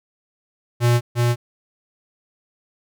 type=tone with echo; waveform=square; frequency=120 Hz; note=B2; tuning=49 cents flat; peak=-14 dBFS; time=0.8-1.01 s; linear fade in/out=50 ms; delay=350 ms; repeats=1; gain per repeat=-2 dB; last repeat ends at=1.36 s; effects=none